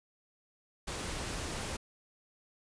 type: noise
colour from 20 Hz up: pink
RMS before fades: -38 dBFS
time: 0.87-1.77 s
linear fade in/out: 10 ms
effects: resampled to 22050 Hz